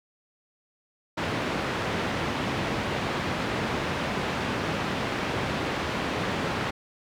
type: band-pass noise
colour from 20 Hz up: pink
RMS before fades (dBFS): -29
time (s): 1.17-6.71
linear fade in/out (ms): 10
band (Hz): 110 to 2900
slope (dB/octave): 12
effects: none